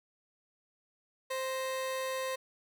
30% pulse tone pair together, 523.3 / 1864.7 Hz, C5 / A#6, 0 / 0 cents, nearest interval octave + minor seventh, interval 2200 cents, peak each -31 / -40 dBFS, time 1.3-2.36 s, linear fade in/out 10 ms, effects none

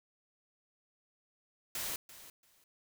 white noise with echo, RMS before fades -38 dBFS, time 1.75-1.96 s, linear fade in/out 2 ms, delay 340 ms, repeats 2, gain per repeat -15 dB, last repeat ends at 2.64 s, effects none

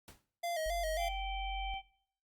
pink noise with exponential decay, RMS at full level -49 dBFS, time 0.08-0.26 s, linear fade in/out 0 ms, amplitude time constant 39 ms
square tone with vibrato, 660 Hz, E5, 2 cents sharp, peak -35 dBFS, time 0.43-1.09 s, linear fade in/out 10 ms, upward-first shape square, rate 3.7 Hz, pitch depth 75 cents each way
sine tone, 46.25 Hz, F#1, in tune, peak -38 dBFS, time 0.66-1.74 s, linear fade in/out 0 ms
harmonic tone, 777 Hz, G5, 16 cents flat, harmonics 1 / 3 / 4, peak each -39 / -46 / -46 dBFS, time 0.97-1.82 s, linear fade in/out 50 ms
effects noise-tail reverb RT60 0.6 s tail -19 dB re dry + Opus 48 kbps

